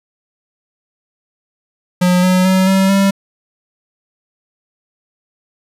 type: tone with pitch steps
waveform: square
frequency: 180 / 183.89 / 187.86 / 191.92 / 196.06 Hz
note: F#3 / F#3 / F#3 / G3 / G3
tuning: -47 / -10 / +27 / -36 / +1 cents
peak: -10 dBFS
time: 2.01-3.11 s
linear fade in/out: 10 ms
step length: 220 ms
effects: resampled to 32000 Hz